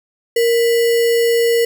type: tone with sample-and-hold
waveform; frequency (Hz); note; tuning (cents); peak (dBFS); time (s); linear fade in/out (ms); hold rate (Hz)
sine; 466.2; A#4; 0; -11; 0.36-1.65; 5; 2450
effects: none